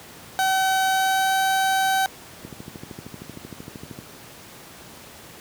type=tone with pitch glide; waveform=30% pulse; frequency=762 to 767.7 Hz; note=G5 to G5; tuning=-49 to -36 cents; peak=-16 dBFS; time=0.39-2.06 s; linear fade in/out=0 ms; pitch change=+13 cents; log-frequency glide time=0.88-1.37 s
type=click train; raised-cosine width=3 ms; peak=-22 dBFS; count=21; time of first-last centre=2.45-3.988 s; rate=13 Hz
effects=pink hiss -43 dBFS RMS until 5.4 s + high-pass 100 Hz 12 dB/octave